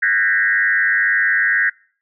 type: tone with frequency modulation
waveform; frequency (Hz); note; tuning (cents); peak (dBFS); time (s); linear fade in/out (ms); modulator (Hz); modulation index
sine; 1731; A6; -29; -13; 0.02-1.7; 10; 102; 2.2
effects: noise-tail reverb RT60 0.5 s tail -25 dB re dry